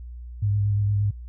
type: tone with vibrato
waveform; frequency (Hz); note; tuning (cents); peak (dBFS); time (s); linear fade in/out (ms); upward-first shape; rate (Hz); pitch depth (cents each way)
sine; 102.4; G#2; -24; -19; 0.42-1.11; 10; square; 8.6; 19
effects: added 60 Hz sine -35 dBFS peak until 1.28 s